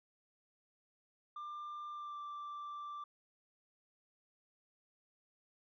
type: tone with pitch glide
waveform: sine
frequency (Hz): 1192 to 1174.2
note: D6 to D6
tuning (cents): +25 to -1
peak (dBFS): -40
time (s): 1.36-3.04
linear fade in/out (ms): 5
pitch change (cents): -26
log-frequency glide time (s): 1.9-2.19
effects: tanh soft clip ceiling -42 dBFS